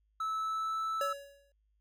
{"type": "tone with pitch glide", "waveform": "triangle", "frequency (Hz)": [1306, 1315.1], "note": ["E6", "E6"], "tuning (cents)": [-17, -4], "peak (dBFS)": -30, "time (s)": [0.2, 1.13], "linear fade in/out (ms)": 5, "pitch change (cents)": 13, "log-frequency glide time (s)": [0.38, 0.79]}
{"type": "tone with exponential decay", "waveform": "square", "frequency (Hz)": 562, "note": "C#5", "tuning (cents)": 24, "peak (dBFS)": -32, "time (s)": [1.01, 1.52], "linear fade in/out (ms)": 2, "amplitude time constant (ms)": 110}
{"effects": ["added 52 Hz sine -70 dBFS peak until 1.8 s"]}